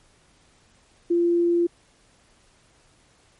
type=tone; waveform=sine; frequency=344.1 Hz; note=F4; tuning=26 cents flat; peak=-17 dBFS; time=1.1-1.67 s; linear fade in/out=10 ms; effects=pink hiss -59 dBFS RMS until 3.39 s + MP3 48 kbps